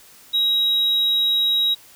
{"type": "tone", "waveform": "sine", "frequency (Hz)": 3825, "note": "A#7", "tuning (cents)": 44, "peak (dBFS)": -14, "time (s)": [0.33, 1.75], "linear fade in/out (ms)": 20, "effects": ["tanh soft clip ceiling -14 dBFS", "white hiss -48 dBFS RMS until 1.95 s"]}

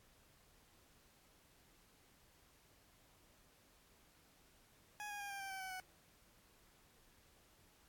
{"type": "tone with pitch steps", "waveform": "20% pulse", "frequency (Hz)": [834, 820.6, 807.5, 794.5, 781.8, 769.2, 756.9, 744.7], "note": ["G#5", "G#5", "G#5", "G5", "G5", "G5", "F#5", "F#5"], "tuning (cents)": [7, -21, -49, 23, -5, -33, 39, 11], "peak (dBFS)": -40, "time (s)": [5, 5.8], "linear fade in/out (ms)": 0, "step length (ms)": 100, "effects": ["pink hiss -69 dBFS RMS until 7.88 s", "AAC 64 kbps"]}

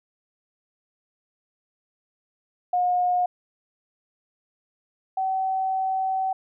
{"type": "tone pair in turn", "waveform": "sine", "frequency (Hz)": [719, 761.6], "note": ["F#5", "F#5"], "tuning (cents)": [-50, 50], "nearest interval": "minor second", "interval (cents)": 100, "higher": "second", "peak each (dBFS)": [-19, -22], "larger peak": "first", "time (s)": [[2.73, 3.26], [5.17, 6.33]], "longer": "second", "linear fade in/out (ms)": 5, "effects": []}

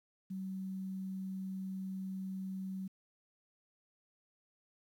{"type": "tone with quantisation", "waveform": "sine", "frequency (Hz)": 190, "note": "F#3", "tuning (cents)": 46, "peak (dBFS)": -38, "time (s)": [0.3, 2.88], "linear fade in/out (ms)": 10, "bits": 11, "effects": []}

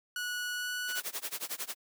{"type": "tone with pitch glide", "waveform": "sawtooth", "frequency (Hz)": [1467, 1475.5], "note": ["F#6", "F#6"], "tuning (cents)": [-15, -5], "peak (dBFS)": -30, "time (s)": [0.16, 1], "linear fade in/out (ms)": 2, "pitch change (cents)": 10, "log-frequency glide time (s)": [0.55, 0.69]}
{"type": "noise with tremolo", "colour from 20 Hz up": "white", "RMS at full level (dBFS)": -35, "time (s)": [0.87, 1.75], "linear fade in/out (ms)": 50, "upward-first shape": "sine", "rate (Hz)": 11, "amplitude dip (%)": 95}
{"effects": ["high-pass 300 Hz 12 dB/octave"]}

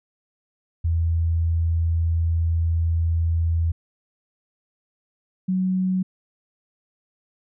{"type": "tone pair in turn", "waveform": "sine", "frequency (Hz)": [82.9, 186.1], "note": ["E2", "F#3"], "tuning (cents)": [10, 10], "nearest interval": "octave + major second", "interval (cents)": 1400, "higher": "second", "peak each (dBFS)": [-18, -19], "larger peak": "first", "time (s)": [[0.84, 3.72], [5.48, 6.03]], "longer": "first", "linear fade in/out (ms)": 10, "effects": []}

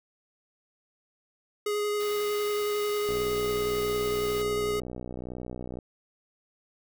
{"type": "tone with vibrato", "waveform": "square", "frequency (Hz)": 415.7, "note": "G#4", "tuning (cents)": 2, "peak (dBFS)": -27, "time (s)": [1.66, 4.8], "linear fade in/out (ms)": 5, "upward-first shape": "square", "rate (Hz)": 11, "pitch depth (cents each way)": 8}
{"type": "band-stop noise", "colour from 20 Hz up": "white", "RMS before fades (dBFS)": -43, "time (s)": [2, 4.42], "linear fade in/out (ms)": 0, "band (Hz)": [5300, 11000], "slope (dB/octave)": 48}
{"type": "click train", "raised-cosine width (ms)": 2, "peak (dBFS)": -24, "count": 168, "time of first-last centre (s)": [3.09, 5.788], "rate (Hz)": 61.9}
{"effects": []}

